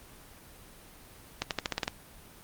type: accelerating click train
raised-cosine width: 0.2 ms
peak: -11 dBFS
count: 8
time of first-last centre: 1.42-1.879 s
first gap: 88 ms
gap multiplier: 0.9
effects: pink hiss -52 dBFS RMS until 2.43 s + Opus 24 kbps